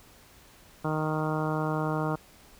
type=harmonic tone; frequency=155.2 Hz; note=D#3; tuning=4 cents flat; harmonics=1 / 2 / 3 / 4 / 5 / 6 / 7 / 8 / 9; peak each=-30 / -33 / -35 / -36 / -37 / -38 / -38 / -39 / -40 dBFS; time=0.84-2.16 s; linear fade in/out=10 ms; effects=pink hiss -55 dBFS RMS until 2.59 s